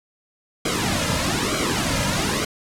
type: noise with flanger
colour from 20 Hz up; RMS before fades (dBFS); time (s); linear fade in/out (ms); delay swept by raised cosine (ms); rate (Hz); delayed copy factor
pink; -22; 0.65-2.45; 5; 1.1 to 2.7; 1.1; -0.8
effects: low-pass 9000 Hz 12 dB/octave